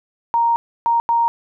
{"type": "tone bursts at uneven times", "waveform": "sine", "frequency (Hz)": 932.3, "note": "A#5", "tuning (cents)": 0, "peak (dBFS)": -13, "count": 3, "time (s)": [[0.34, 0.56], [0.86, 1], [1.09, 1.28]], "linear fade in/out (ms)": 0, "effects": []}